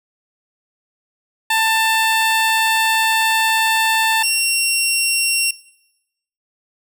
15% pulse tone pair in turn, 889 / 2740 Hz, A5 / F7, +18 / -34 cents, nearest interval octave + perfect fifth, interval 1948 cents, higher second, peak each -8 dBFS, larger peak neither, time 1.5-4.23 / 4.23-5.51 s, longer first, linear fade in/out 5 ms, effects noise-tail reverb RT60 0.9 s tail -21 dB re dry

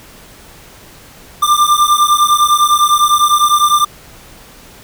square beating tone pair, 1187 / 1196.9 Hz, D6 / D6, +18 / +32 cents, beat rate 9.9 Hz, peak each -12 dBFS, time 1.42-3.85 s, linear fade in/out 10 ms, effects pink hiss -39 dBFS RMS until 4.83 s

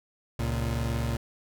30% pulse tone pair together, 68.59 / 115.7 Hz, C#2 / A#2, -18 / -13 cents, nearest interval major sixth, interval 905 cents, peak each -27 dBFS, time 0.39-1.17 s, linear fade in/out 5 ms, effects none

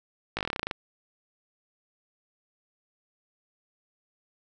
slowing click train, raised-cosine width 0.3 ms, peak -13 dBFS, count 13, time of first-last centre 0.37-0.712 s, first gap 18 ms, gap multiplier 1.08, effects none

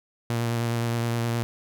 sawtooth tone with vibrato, 117.2 Hz, A#2, 10 cents sharp, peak -20 dBFS, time 0.3-1.43 s, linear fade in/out 0 ms, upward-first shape sine, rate 9.6 Hz, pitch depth 19 cents each way, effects none

